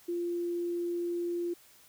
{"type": "tone", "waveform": "sine", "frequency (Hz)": 346.5, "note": "F4", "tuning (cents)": -14, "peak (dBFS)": -30, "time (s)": [0.08, 1.54], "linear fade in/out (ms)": 10, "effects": ["white hiss -59 dBFS RMS until 1.88 s"]}